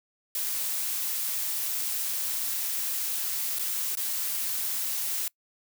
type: noise with dropouts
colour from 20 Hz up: blue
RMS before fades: -30 dBFS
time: 0.35-5.28 s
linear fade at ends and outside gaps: 2 ms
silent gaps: 3.588-3.593 / 3.953-3.971 s
effects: noise-tail reverb RT60 0.1 s tail -24 dB re dry